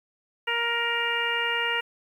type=harmonic tone; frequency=469.3 Hz; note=A#4; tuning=12 cents sharp; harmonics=1 / 2 / 3 / 4 / 5 / 6; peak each=-34 / -32 / -31 / -29 / -33 / -29 dBFS; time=0.47-1.81 s; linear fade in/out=10 ms; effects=9-bit